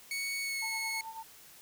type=tone with pitch glide; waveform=sawtooth; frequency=2222 to 2189 Hz; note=C#7 to C#7; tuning=+4 to -22 cents; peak=-30 dBFS; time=0.11-1.01 s; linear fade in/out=2 ms; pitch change=-26 cents; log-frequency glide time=0.42-0.58 s
type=tone with tremolo; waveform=sine; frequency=896 Hz; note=A5; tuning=31 cents sharp; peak=-38 dBFS; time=0.62-1.23 s; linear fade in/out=5 ms; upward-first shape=triangle; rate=9.2 Hz; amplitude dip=75%
effects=white hiss -55 dBFS RMS until 1.61 s